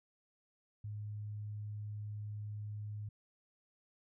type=tone; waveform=sine; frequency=104.9 Hz; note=G#2; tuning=18 cents sharp; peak=-40 dBFS; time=0.84-3.09 s; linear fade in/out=5 ms; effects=none